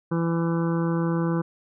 harmonic tone, 167.2 Hz, E3, 25 cents sharp, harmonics 1 / 2 / 3 / 5 / 6 / 7 / 8 / 9, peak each -23 / -27 / -32 / -40 / -37 / -38 / -42 / -41 dBFS, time 0.11-1.42 s, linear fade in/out 10 ms, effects none

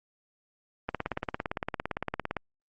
click train, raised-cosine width 0.5 ms, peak -15 dBFS, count 27, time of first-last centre 0.89-2.367 s, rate 17.6 Hz, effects Opus 32 kbps

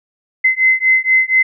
sine beating tone pair, 2052 / 2056.2 Hz, C7 / C7, -34 / -31 cents, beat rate 4.2 Hz, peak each -13 dBFS, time 0.44-1.43 s, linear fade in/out 10 ms, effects none

